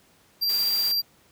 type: tone with tremolo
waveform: square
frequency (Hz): 4731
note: D8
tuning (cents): +12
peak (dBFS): -21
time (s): 0.41-1.02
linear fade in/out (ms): 20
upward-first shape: triangle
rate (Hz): 16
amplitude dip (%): 25
type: noise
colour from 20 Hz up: white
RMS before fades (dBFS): -36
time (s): 0.49-0.92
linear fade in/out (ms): 5
effects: pink hiss -59 dBFS RMS until 1.31 s + high-pass 80 Hz 12 dB/octave